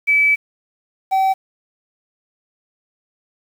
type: tone pair in turn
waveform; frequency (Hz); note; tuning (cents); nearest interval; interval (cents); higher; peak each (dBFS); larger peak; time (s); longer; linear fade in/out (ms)
sine / triangle; 2300 / 767.5; D7 / G5; -37 / -37; octave + perfect fifth; 1900; first; -11; neither; 0.07-0.36 / 1.11-1.34; first; 20
effects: 7-bit